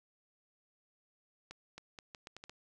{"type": "accelerating click train", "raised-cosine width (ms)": 0.2, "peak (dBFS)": -30, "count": 8, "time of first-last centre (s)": [1.51, 2.496], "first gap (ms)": 270, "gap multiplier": 0.77, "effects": []}